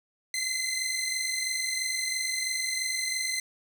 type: tone pair together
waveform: 15% pulse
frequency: 2043 / 2066 Hz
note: C7 / C7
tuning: -42 / -22 cents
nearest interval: unison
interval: 20 cents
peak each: -26 / -24 dBFS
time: 0.34-3.4 s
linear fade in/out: 2 ms
effects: none